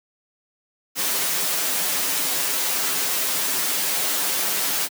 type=noise with comb filter; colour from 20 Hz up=white; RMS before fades=-23 dBFS; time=0.95-4.89 s; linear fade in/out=50 ms; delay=8.7 ms; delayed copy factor=-0.85; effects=high-pass 200 Hz 12 dB/octave